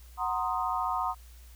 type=chord; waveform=sine; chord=C half-diminished seventh; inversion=second; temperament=equal; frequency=740 / 932.3 / 1046.5 / 1244.5 Hz; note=Gb5 / Bb5 / C6 / Eb6; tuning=0 / 0 / 0 / 0 cents; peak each=-33 dBFS; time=0.17-1.15 s; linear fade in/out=50 ms; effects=added 60 Hz sine -48 dBFS peak until 1.55 s + white hiss -59 dBFS RMS until 1.55 s